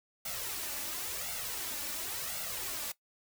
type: noise with flanger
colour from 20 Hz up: white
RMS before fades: -38 dBFS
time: 0.25-2.92 s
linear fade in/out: 5 ms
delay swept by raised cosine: 1.4 to 3.5 ms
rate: 0.94 Hz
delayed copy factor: +0.65
effects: noise-tail reverb RT60 0.1 s tail -18 dB re dry